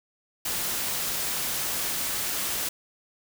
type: noise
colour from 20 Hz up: white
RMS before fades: -29 dBFS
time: 0.45-2.69 s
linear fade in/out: 5 ms
effects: none